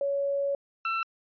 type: tone pair in turn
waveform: sine / 30% pulse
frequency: 560 / 1340 Hz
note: C#5 / E6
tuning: +18 / +28 cents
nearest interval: octave + minor third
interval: 1510 cents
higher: second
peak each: -25 / -24 dBFS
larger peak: second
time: 0.01-0.55 / 0.85-1.03 s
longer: first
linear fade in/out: 2 ms
effects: resampled to 11025 Hz